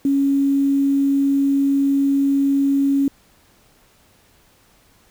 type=tone with quantisation; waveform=sine; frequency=277.2 Hz; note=C#4; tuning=in tune; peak=-14 dBFS; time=0.05-3.08 s; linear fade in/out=2 ms; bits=7; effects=pink hiss -55 dBFS RMS until 5.1 s